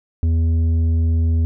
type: tone with tanh clipping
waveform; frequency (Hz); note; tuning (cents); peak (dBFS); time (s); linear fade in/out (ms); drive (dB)
sine; 82; E2; -9; -15; 0.23-1.45; 0; 7
effects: none